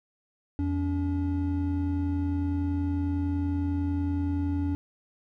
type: tone pair together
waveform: triangle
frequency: 84.79 / 285.2 Hz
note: E2 / C#4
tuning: +49 / +49 cents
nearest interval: octave + major sixth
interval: 2100 cents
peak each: -26 dBFS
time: 0.59-4.75 s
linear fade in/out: 0 ms
effects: none